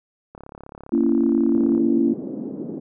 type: click train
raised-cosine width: 1 ms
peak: -25 dBFS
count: 51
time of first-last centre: 0.35-1.779 s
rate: 35 Hz
type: chord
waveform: sine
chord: A# diminished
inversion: none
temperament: just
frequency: 233.1 / 279.7 / 335.6 Hz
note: A#3 / C#4 / E4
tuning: 0 / +16 / +31 cents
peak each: -20 dBFS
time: 0.92-2.14 s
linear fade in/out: 10 ms
type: band-pass noise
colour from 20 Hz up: white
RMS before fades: -31 dBFS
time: 1.54-2.8 s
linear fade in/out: 10 ms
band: 190 to 350 Hz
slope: 24 dB/octave
effects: none